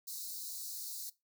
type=high-pass noise; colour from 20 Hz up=white; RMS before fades=-43 dBFS; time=0.07-1.1 s; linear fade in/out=10 ms; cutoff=3900 Hz; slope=96 dB/octave; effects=noise-tail reverb RT60 0.2 s tail -18 dB re dry